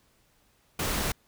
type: noise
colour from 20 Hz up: pink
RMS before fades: -29 dBFS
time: 0.79-1.12 s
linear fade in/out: 5 ms
effects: pink hiss -66 dBFS RMS until 1.27 s